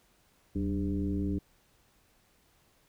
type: tone with frequency modulation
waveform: sine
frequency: 190 Hz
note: F#3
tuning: 46 cents sharp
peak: -28 dBFS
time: 0.55-1.39 s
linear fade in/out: 10 ms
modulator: 106 Hz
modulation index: 1.4
effects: pink hiss -67 dBFS RMS until 2.88 s